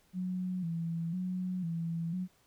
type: tone with vibrato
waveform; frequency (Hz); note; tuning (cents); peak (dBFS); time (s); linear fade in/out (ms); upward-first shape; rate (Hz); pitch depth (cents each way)
sine; 174.61; F3; 0; -32; 0.13-2.28; 50; square; 1; 83
effects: pink hiss -68 dBFS RMS until 2.46 s